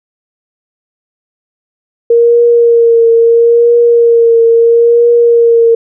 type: tone with vibrato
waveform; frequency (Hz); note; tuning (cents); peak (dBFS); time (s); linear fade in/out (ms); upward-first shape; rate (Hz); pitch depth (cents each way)
sine; 466.6; A#4; +2; -3; 2.1-5.75; 5; triangle; 0.75; 29
effects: none